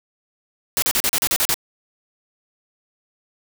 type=noise bursts; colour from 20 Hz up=white; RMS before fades=-19 dBFS; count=9; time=0.77-1.542 s; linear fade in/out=0 ms; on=52 ms; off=38 ms; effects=none